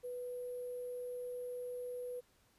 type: tone with sample-and-hold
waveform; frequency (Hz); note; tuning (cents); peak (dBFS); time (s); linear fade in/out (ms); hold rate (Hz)
sine; 493.9; B4; 0; -40; 0.03-2.21; 20; 11025
effects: pink hiss -71 dBFS RMS until 2.58 s + resampled to 32000 Hz